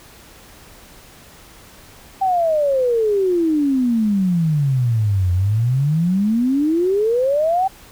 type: exponential two-way sweep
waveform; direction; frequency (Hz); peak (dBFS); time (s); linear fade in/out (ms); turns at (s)
sine; down then up; 784 to 87.6 to 784; -14; 2.21-7.68; 10; 5.32
effects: pink hiss -44 dBFS RMS until 7.91 s